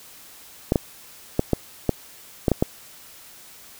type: clicks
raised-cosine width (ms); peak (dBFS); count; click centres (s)
2; -4; 8; 0.721 / 0.758 / 1.394 / 1.533 / 1.893 / 2.482 / 2.517 / 2.625
effects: white hiss -46 dBFS RMS until 3.79 s